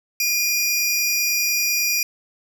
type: tone pair together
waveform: 25% pulse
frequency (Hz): 2426 / 5710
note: D#7 / F8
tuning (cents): -44 / +37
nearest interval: octave + minor third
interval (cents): 1481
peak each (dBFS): -17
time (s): 0.2-2.03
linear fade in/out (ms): 2
effects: none